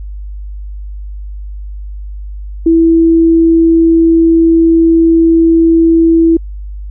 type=tone; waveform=sine; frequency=329.6 Hz; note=E4; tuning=in tune; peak=-4 dBFS; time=2.66-6.37 s; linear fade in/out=5 ms; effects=added 50 Hz sine -21 dBFS peak until 6.9 s